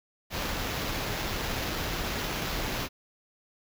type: noise with sample-and-hold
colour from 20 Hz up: pink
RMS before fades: -32 dBFS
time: 0.3-2.89 s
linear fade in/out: 50 ms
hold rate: 8820 Hz
effects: none